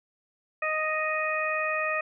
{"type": "harmonic tone", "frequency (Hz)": 622.3, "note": "D#5", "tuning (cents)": 0, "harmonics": [1, 2, 3, 4], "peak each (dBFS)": [-31, -31, -31, -31], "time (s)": [0.62, 2.01], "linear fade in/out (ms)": 5, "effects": []}